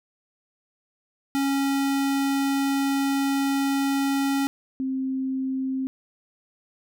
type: tone pair in turn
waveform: square / sine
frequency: 275.6 / 263.7 Hz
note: C#4 / C4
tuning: -10 / +14 cents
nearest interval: minor second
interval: 76 cents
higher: first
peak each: -22 / -24 dBFS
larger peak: first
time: 1.35-4.47 / 4.8-5.87 s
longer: first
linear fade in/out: 0 ms
effects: none

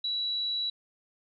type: tone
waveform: sine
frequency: 3921 Hz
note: B7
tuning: 13 cents flat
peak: -28 dBFS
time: 0.04-0.7 s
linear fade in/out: 5 ms
effects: none

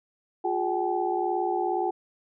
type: tone cluster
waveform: sine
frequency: 354.9 / 412 / 765 / 847 Hz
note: F4 / G#4 / G5 / G#5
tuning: +28 / -14 / -42 / +34 cents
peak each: -28 / -32 / -28 / -32 dBFS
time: 0.44-1.91 s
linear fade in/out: 10 ms
effects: none

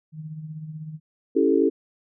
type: tone with tremolo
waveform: sine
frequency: 155.7 Hz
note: D#3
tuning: 2 cents sharp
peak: -30 dBFS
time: 0.12-1 s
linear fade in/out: 50 ms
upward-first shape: triangle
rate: 16 Hz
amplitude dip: 60%
type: chord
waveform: sine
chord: A dominant seventh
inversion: first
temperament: equal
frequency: 277.2 / 329.6 / 392 / 440 Hz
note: C#4 / E4 / G4 / A4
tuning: 0 / 0 / 0 / 0 cents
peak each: -22 dBFS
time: 1.35-1.7 s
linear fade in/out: 20 ms
effects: none

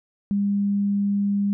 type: tone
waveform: sine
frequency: 201.4 Hz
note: G3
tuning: 47 cents sharp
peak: -19 dBFS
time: 0.31-1.53 s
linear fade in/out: 0 ms
effects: none

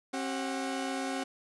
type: tone cluster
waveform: sawtooth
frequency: 268.2 / 386.1 / 737 Hz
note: C4 / G4 / F#5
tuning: +43 / -26 / -7 cents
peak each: -30 / -37 / -34 dBFS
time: 0.13-1.24 s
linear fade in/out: 10 ms
effects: resampled to 24000 Hz + 11-bit

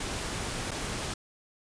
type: noise with dropouts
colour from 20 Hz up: pink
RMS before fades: -34 dBFS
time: 0-1.14 s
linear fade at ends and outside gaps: 5 ms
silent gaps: 0.709-0.714 s
effects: resampled to 22050 Hz

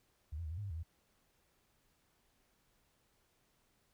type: tone with pitch steps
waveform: sine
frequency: 75 / 84.7 / 76.5 / 84.6 / 103.8 / 99.1 / 79.4 / 82.7 Hz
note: D2 / E2 / D#2 / E2 / G#2 / G2 / D#2 / E2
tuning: +37 / +48 / -29 / +45 / 0 / +19 / +36 / +6 cents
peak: -39 dBFS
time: 0.32-0.832 s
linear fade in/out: 10 ms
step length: 64 ms
effects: pink hiss -75 dBFS RMS until 3.93 s

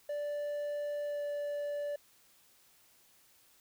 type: tone with pitch glide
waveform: triangle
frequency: 585 to 581.3 Hz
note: D5 to D5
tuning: -7 to -18 cents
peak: -32 dBFS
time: 0.09-1.96 s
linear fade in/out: 5 ms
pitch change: -11 cents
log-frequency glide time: 1.05-1.22 s
effects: white hiss -65 dBFS RMS until 3.6 s

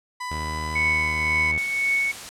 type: tone with pitch glide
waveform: 30% pulse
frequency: 996 to 1007.6 Hz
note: B5 to B5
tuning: +14 to +34 cents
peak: -26 dBFS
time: 0.2-1.52 s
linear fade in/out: 10 ms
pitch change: +20 cents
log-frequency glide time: 0.4-1.09 s
type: tone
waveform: sawtooth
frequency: 77.78 Hz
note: D#2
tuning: in tune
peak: -26 dBFS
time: 0.31-1.58 s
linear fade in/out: 0 ms
type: tone with tremolo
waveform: sine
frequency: 2217 Hz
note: C#7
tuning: in tune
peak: -18 dBFS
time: 0.75-2.12 s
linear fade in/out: 10 ms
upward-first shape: triangle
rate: 1.9 Hz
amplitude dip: 55%
type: noise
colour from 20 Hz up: white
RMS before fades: -36 dBFS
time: 1.58-2.29 s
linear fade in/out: 0 ms
effects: low-pass 9000 Hz 12 dB/octave

